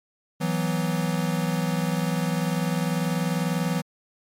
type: chord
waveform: square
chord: E suspended second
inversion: none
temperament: equal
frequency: 164.81 / 185 / 246.9 Hz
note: E3 / F#3 / B3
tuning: 0 / 0 / 0 cents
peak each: -26 / -28 / -32 dBFS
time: 0.4-3.82 s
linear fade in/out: 20 ms
effects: MP3 64 kbps